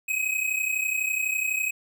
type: tone pair together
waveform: square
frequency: 2512 / 2544 Hz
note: D#7 / D#7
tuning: +16 / +38 cents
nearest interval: unison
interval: 22 cents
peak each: -29 / -27 dBFS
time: 0.08-1.71 s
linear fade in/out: 10 ms
effects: none